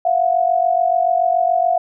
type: tone pair together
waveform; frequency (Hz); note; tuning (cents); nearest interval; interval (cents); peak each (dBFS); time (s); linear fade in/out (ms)
sine; 678 / 725; E5 / F#5; +49 / -35; minor second; 116; -16; 0.05-1.78; 5
effects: none